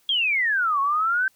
sine exponential two-way sweep, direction down then up, 3322 to 1088 to 1569 Hz, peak -19 dBFS, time 0.09-1.28 s, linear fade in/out 2 ms, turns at 0.8 s, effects white hiss -62 dBFS RMS until 1.35 s

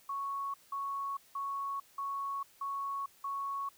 sine tone bursts, 1108.7 Hz, C#6, in tune, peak -34 dBFS, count 6, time 0.09-3.69 s, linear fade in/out 5 ms, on 450 ms, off 180 ms, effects white hiss -63 dBFS RMS until 3.77 s

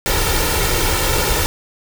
pink noise with comb filter, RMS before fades -17 dBFS, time 0.06-1.46 s, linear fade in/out 0 ms, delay 2.2 ms, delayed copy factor +0.65, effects none

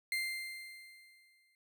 35% pulse tone with exponential decay, 2093 Hz, C7, in tune, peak -30 dBFS, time 0.12-1.55 s, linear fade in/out 1 ms, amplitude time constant 310 ms, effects none

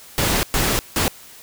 pink noise bursts at uneven times, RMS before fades -19 dBFS, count 3, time 0.18-0.43 / 0.54-0.79 / 0.96-1.08 s, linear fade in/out 0 ms, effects white hiss -43 dBFS RMS until 1.42 s

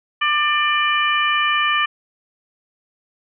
harmonic tone, 595 Hz, D5, 22 cents sharp, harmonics 2 / 3 / 4 / 5, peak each -19 / -21 / -22 / -23 dBFS, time 0.21-1.86 s, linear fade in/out 10 ms, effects none

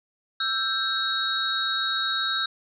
sine tone cluster, 1329 / 1577 / 3808 / 4269 Hz, E6 / G6 / A#7 / C8, +14 / +10 / +36 / +34 cents, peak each -30 / -29 / -27 / -32 dBFS, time 0.4-2.46 s, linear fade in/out 5 ms, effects none

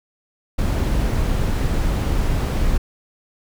brown noise, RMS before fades -19 dBFS, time 0.58-2.78 s, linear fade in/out 10 ms, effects none

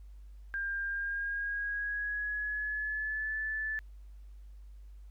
sine tone with pitch glide, 1600 to 1744.8 Hz, G6 to A6, +35 to -15 cents, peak -32 dBFS, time 0.54-3.79 s, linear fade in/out 0 ms, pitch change +150 cents, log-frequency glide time 0.86-3.38 s, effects added 50 Hz sine -47 dBFS peak until 5.1 s + pink hiss -74 dBFS RMS until 5.1 s

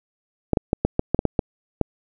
clicks, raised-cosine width 2 ms, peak -4 dBFS, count 10, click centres 0.533 / 0.572 / 0.731 / 0.85 / 0.994 / 1.146 / 1.191 / 1.253 / 1.392 / 1.813 s, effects none

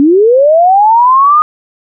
sine linear sweep, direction up, 270.3 to 1241 Hz, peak -3 dBFS, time 0-1.42 s, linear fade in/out 0 ms, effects none

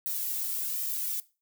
violet noise with flanger, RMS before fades -32 dBFS, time 0.06-1.2 s, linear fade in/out 0 ms, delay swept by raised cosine 1.6 to 2.32 ms, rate 1.3 Hz, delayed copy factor +0.9, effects noise-tail reverb RT60 0.3 s tail -19 dB re dry

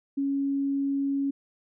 sine tone, 277.2 Hz, C#4, in tune, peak -24 dBFS, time 0.17-1.31 s, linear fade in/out 10 ms, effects none

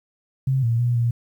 sine tone with pitch steps, 132.9 / 116 / 121 / 118.1 Hz, C3 / A#2 / B2 / A#2, +27 / -8 / -35 / +23 cents, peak -17 dBFS, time 0.47-1.11 s, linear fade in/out 5 ms, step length 160 ms, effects 9-bit

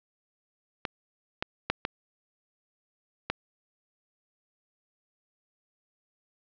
clicks, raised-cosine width 0.3 ms, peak -13 / -12 / -8 / -12 / -11 dBFS, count 5, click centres 0.852 / 1.425 / 1.7 / 1.851 / 3.3 s, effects low-pass 5000 Hz 12 dB/octave

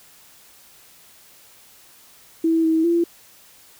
sine tone with pitch steps, 326.7 / 321.6 / 340.1 Hz, E4 / E4 / F4, -15 / -43 / -46 cents, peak -15 dBFS, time 2.44-3.04 s, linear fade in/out 5 ms, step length 200 ms, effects white hiss -50 dBFS RMS until 3.79 s

